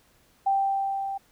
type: tone with level ramp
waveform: sine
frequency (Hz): 784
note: G5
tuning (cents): 0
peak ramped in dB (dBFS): -19 to -29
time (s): 0.46-1.18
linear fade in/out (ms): 10
effects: pink hiss -62 dBFS RMS until 1.31 s